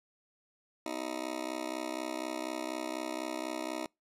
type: tone with amplitude modulation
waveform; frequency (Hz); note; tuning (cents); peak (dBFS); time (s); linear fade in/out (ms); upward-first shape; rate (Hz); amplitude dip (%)
20% pulse; 315.2; D#4; +23; -26; 0.86-3.86; 2; sine; 64.1; 100
effects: noise-tail reverb RT60 0.2 s tail -26 dB re dry + low-pass 11000 Hz 12 dB/octave